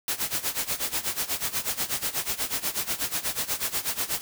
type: noise with tremolo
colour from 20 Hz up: white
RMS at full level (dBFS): -26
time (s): 0.08-4.21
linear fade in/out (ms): 0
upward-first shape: sine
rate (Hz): 8.2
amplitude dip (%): 85
effects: none